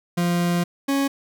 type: tone pair in turn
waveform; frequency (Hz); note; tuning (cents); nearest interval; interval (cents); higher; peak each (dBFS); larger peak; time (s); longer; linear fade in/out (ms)
40% pulse; 174 / 276.2; F3 / C#4; -6 / -6; minor sixth; 800; second; -18; neither; 0.17-0.64 / 0.88-1.08; first; 10
effects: none